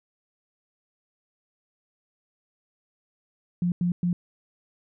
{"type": "tone bursts at uneven times", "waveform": "sine", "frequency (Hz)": 175.8, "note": "F3", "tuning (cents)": 12, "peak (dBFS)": -21, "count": 3, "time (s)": [[3.62, 3.72], [3.81, 3.92], [4.03, 4.13]], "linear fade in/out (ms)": 2, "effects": []}